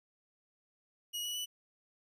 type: tone with pitch steps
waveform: sawtooth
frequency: 2900 / 2934 / 2968 Hz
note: F#7 / F#7 / F#7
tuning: -35 / -15 / +5 cents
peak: -33 dBFS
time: 1.13-1.46 s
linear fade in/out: 20 ms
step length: 110 ms
effects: none